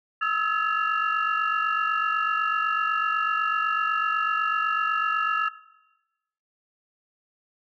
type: tone cluster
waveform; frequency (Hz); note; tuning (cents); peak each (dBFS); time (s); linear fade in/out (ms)
sine; 1280 / 1328 / 1703 / 2768; D#6 / E6 / G#6 / F7; +49 / +12 / +43 / -16; -27 / -26 / -27 / -32; 0.21-5.49; 10
effects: noise-tail reverb RT60 1.0 s tail -18 dB re dry + tanh soft clip ceiling -12 dBFS

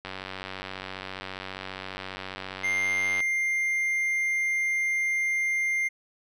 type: click train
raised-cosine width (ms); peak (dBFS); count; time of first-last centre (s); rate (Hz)
0.3; -19; 300; 0.05-3.204; 94.8
type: tone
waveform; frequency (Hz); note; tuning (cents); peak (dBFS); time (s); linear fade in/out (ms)
triangle; 2100; C7; +6; -22; 2.63-5.89; 20
effects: none

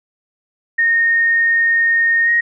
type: tone with pitch glide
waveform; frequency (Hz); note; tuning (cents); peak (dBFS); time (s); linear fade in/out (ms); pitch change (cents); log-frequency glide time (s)
sine; 1845 to 1875.1; A#6 to A#6; -18 to +10; -11; 0.78-2.41; 10; +28; 2.24-2.3
effects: none

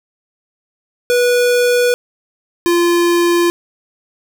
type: tone pair in turn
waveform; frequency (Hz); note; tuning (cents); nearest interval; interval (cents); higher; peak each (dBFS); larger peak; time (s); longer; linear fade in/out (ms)
square; 488.4 / 345.4; B4 / F4; -19 / -19; tritone; 600; first; -11; neither; 1.1-1.94 / 2.66-3.5; neither; 0
effects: none

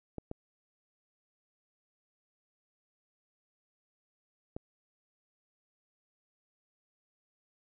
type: clicks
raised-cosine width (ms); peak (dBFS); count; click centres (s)
2; -25; 3; 0.183 / 0.314 / 4.565
effects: none

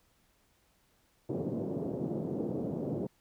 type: band-pass noise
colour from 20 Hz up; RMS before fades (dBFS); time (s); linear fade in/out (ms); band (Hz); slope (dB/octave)
pink; -35; 1.29-3.07; 5; 140 to 520; 24
effects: pink hiss -70 dBFS RMS until 3.2 s

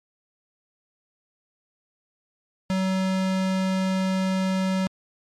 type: tone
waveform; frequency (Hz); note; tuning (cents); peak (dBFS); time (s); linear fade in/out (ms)
square; 188.9; F#3; +36; -22; 2.7-4.87; 0
effects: low-pass 7000 Hz 12 dB/octave + MP3 96 kbps

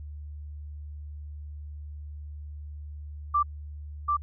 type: tone with echo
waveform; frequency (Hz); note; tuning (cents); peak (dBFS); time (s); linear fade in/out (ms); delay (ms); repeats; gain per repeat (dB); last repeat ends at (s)
sine; 1174.7; D6; 0; -20; 3.34-3.43; 10; 740; 1; -2; 4.17
effects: added 74 Hz sine -37 dBFS peak until 4.22 s

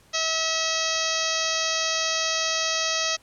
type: harmonic tone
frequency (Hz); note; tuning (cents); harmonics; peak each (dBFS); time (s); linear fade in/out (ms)
645; E5; -38; 1 / 2 / 3 / 4 / 5 / 6 / 7 / 8 / 9 / 10; -32 / -32 / -32 / -32 / -32 / -32 / -32 / -32 / -32 / -32; 0.13-3.17; 20
effects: pink hiss -57 dBFS RMS until 3.22 s + low-pass 12000 Hz 12 dB/octave

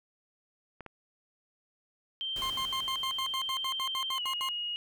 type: clicks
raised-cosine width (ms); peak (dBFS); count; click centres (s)
0.5; -28; 2; 0.807 / 0.863
type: tone with pitch glide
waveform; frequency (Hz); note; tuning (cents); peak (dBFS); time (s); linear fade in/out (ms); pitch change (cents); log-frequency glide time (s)
sine; 3138 to 2878; G7 to F#7; +1 to -49; -32; 2.21-4.76; 0; -150; 4.15-4.23
type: noise with exponential decay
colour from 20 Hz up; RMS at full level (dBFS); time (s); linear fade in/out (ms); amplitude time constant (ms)
pink; -44; 2.36-4.53; 1; 470
type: tone bursts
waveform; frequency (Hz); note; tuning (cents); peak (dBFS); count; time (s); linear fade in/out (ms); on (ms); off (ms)
40% pulse; 1058; C6; +19; -32; 14; 2.42-4.488; 0; 79; 74
effects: none

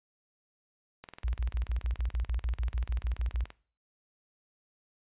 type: click train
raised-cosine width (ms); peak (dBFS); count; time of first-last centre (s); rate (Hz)
0.3; -28; 52; 1.04-3.504; 20.7
type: tone bursts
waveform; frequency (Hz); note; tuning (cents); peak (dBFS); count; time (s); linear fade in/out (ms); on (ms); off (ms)
sine; 58.27; A#1; 0; -27; 15; 1.24-3.44; 5; 100; 50
effects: noise-tail reverb RT60 0.4 s tail -19 dB re dry + resampled to 8000 Hz

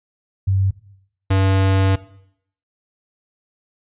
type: tone pair in turn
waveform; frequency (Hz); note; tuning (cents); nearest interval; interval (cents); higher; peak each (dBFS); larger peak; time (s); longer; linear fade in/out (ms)
sine / square; 96.5 / 96.13; G2 / G2; -27 / -33; unison; 6; first; -14; neither; 0.47-0.71 / 1.3-1.96; second; 10
effects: noise-tail reverb RT60 0.7 s tail -18 dB re dry + resampled to 8000 Hz

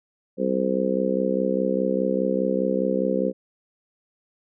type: harmonic tone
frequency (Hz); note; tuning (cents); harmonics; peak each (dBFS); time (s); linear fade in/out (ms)
64.9; C2; -13; 3 / 4 / 5 / 6 / 7 / 8; -26 / -28 / -31 / -29 / -28 / -25; 0.37-3.33; 50
effects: none

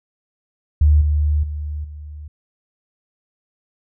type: tone with level steps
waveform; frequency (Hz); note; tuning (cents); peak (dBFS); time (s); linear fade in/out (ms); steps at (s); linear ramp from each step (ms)
sine; 74.8; D2; +32; -9 / -14 / -23 / -31; 0.81-2.28; 5; 1.01 / 1.43 / 1.84; 5
effects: none

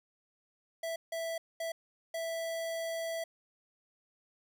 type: tone bursts at uneven times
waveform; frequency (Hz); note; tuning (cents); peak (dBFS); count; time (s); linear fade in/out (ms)
square; 659.3; E5; 0; -35; 4; 0.83-0.96 / 1.12-1.38 / 1.6-1.72 / 2.14-3.24; 5
effects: none

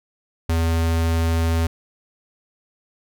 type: tone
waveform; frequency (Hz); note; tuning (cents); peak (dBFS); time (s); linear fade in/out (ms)
square; 82.41; E2; 0; -18; 0.49-1.67; 5
effects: none

